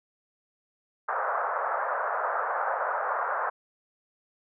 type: band-pass noise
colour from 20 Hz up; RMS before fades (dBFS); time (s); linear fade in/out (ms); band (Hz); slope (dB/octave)
white; -29; 1.08-3.5; 10; 510 to 1500; 48
effects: none